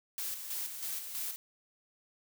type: noise with tremolo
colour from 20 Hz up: blue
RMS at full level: -37 dBFS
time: 0.18-1.36 s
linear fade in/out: 0 ms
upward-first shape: square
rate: 3.1 Hz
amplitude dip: 50%
effects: none